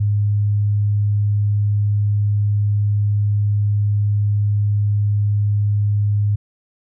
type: tone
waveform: sine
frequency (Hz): 103.2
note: G#2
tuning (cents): -10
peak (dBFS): -14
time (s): 0-6.36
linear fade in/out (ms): 10
effects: none